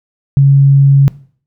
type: tone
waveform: sine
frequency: 138.59 Hz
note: C#3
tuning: in tune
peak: -3 dBFS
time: 0.37-1.08 s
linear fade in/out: 0 ms
effects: noise-tail reverb RT60 0.5 s tail -20 dB re dry